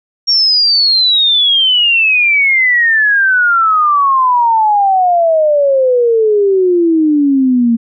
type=exponential sweep; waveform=sine; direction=down; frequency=5588 to 227.5 Hz; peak=-7 dBFS; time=0.27-7.77 s; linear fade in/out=20 ms; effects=none